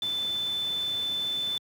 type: tone in noise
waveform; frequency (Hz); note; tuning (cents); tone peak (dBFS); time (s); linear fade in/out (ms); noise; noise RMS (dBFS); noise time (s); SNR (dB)
sine; 3520; A7; 0; -27; 0.02-1.58; 2; pink; -44; 0.02-1.58; +14
effects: high-pass 100 Hz 12 dB/octave